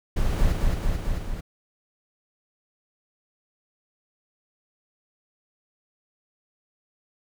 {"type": "noise with echo", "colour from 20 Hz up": "brown", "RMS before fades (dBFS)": -22, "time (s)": [0.16, 0.53], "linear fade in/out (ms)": 10, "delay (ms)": 220, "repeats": 4, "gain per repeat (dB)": -2, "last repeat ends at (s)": 1.41, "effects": []}